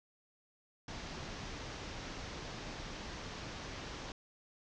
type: low-pass noise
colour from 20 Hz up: pink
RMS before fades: -45 dBFS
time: 0.88-4.12 s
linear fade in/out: 2 ms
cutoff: 6400 Hz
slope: 48 dB/octave
effects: none